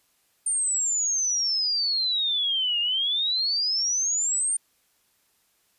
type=exponential two-way sweep; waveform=sine; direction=down then up; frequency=9010 to 2802 to 9010 Hz; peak=-22 dBFS; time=0.46-4.57 s; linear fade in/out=5 ms; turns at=2.8 s; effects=white hiss -67 dBFS RMS until 5.78 s + resampled to 32000 Hz